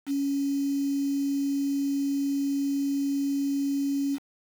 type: tone with quantisation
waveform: sine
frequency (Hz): 278.9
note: C#4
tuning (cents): +11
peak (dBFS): -24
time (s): 0.06-4.19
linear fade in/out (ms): 50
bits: 7
effects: none